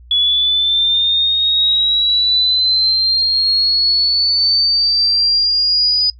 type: linear sweep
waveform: sine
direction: up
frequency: 3389 to 4963 Hz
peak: -11 dBFS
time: 0.11-6.1 s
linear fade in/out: 2 ms
effects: noise-tail reverb RT60 0.1 s tail -20 dB re dry + added 60 Hz sine -38 dBFS peak until 6.19 s